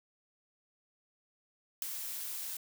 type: noise with ADSR envelope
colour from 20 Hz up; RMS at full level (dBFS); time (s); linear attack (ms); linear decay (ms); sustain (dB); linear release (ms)
blue; -28; 1.82-2.57; 3; 5; -12; 4
effects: none